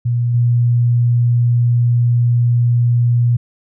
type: tone with level steps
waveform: sine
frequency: 120 Hz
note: B2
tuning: 49 cents flat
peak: -13 / -10 dBFS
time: 0.05-3.37 s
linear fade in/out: 10 ms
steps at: 0.34 s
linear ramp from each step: 5 ms
effects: none